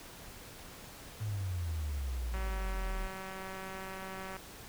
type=exponential sweep; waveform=sine; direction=down; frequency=109.6 to 37 Hz; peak=-33 dBFS; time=1.2-3.08 s; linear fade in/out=20 ms
type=click train; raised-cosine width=0.5 ms; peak=-29 dBFS; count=386; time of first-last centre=2.34-4.366 s; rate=190 Hz
effects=pink hiss -50 dBFS RMS until 4.68 s